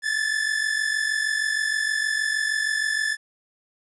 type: tone pair together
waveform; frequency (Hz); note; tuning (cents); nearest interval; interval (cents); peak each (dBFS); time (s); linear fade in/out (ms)
45% pulse; 1724.6 / 1771; A6 / A6; -35 / +11; unison; 46; -24 / -26; 0.02-3.17; 50
effects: resampled to 24000 Hz + 10-bit